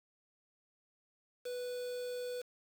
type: tone with quantisation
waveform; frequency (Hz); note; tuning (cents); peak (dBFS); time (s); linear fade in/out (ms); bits
triangle; 493.9; B4; 0; -36; 1.45-2.42; 10; 8
effects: none